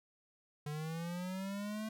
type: linear sweep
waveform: square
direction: up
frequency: 146.9 to 220 Hz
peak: -39 dBFS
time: 0.66-1.89 s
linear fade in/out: 5 ms
effects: none